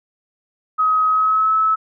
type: tone with pitch glide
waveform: sine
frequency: 1267 to 1299.6 Hz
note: D#6 to E6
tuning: +31 to -25 cents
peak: -13 dBFS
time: 0.78-1.76 s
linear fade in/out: 20 ms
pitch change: +44 cents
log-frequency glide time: 1.08-1.54 s
effects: none